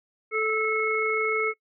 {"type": "harmonic tone", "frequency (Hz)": 436.7, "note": "A4", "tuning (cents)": -13, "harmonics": [1, 3, 5], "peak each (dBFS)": [-26, -29, -26], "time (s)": [0.31, 1.54], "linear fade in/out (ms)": 50, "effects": ["noise-tail reverb RT60 0.1 s tail -23 dB re dry"]}